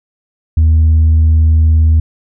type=tone; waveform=sine; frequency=79.4 Hz; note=D#2; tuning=36 cents sharp; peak=-3 dBFS; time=0.57-2 s; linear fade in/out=5 ms; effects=tanh soft clip ceiling -4 dBFS